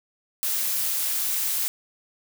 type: noise with amplitude modulation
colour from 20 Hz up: blue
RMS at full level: -24 dBFS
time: 0.43-1.68 s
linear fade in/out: 0 ms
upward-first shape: sine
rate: 198 Hz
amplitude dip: 35%
effects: none